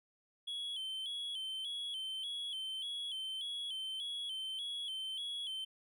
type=tone with vibrato; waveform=triangle; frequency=3217 Hz; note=G7; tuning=44 cents sharp; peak=-37 dBFS; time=0.47-5.65 s; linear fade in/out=10 ms; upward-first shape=square; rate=1.7 Hz; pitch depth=69 cents each way; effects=none